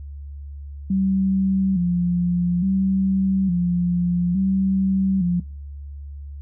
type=tone with vibrato; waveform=sine; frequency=183.6 Hz; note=F#3; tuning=13 cents flat; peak=-17 dBFS; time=0.9-5.4 s; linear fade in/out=5 ms; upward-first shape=square; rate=0.58 Hz; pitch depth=76 cents each way; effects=noise-tail reverb RT60 0.4 s tail -23 dB re dry + added 71 Hz sine -32 dBFS peak until 6.41 s

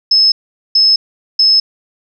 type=tone bursts; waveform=sine; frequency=5200 Hz; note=E8; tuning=24 cents flat; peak=-6 dBFS; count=3; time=0.11-1.6 s; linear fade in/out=5 ms; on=210 ms; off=430 ms; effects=none

